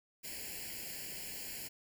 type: noise with comb filter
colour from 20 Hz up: white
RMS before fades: -44 dBFS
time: 0.23-1.69 s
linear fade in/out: 20 ms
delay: 0.41 ms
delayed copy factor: +1
effects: none